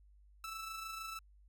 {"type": "tone with amplitude modulation", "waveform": "sawtooth", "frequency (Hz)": 1318.5, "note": "E6", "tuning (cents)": 0, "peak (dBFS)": -37, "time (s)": [0.44, 1.19], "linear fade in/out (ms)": 2, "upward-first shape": "sine", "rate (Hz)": 26.5, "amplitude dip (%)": 40, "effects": ["added 50 Hz sine -60 dBFS peak until 1.48 s"]}